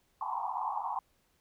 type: band-pass noise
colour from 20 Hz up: pink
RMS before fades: -35 dBFS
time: 0.21-0.99 s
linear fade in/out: 2 ms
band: 760 to 1100 Hz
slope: 96 dB/octave
effects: pink hiss -72 dBFS RMS until 1.4 s